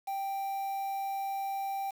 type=tone with quantisation; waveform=triangle; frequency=784 Hz; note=G5; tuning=in tune; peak=-30 dBFS; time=0.07-1.91 s; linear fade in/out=10 ms; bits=8; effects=none